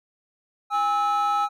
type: tone pair together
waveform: triangle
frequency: 819 / 1300.1 Hz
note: G#5 / E6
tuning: -24 / -24 cents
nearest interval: minor sixth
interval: 800 cents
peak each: -20 dBFS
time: 0.7-1.49 s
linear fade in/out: 50 ms
effects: tanh soft clip ceiling -14 dBFS